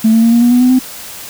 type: tone with pitch steps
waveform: sine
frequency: 221 / 225.8 / 230.7 / 235.6 / 240.7 / 245.9 / 251.2 / 256.7 Hz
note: A3 / A3 / A#3 / A#3 / B3 / B3 / B3 / C4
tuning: +8 / +45 / -18 / +19 / -44 / -7 / +30 / -33 cents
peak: -4 dBFS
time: 0.04-0.792 s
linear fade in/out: 10 ms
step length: 94 ms
effects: tanh soft clip ceiling -2 dBFS + white hiss -29 dBFS RMS until 1.29 s